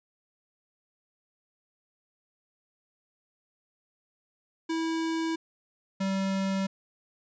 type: tone pair in turn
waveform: square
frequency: 325.8 / 193.2 Hz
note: E4 / G3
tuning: -20 / -25 cents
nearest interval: major sixth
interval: 905 cents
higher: first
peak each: -28 / -27 dBFS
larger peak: second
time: 4.69-5.36 / 6-6.67 s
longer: neither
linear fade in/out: 10 ms
effects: resampled to 16000 Hz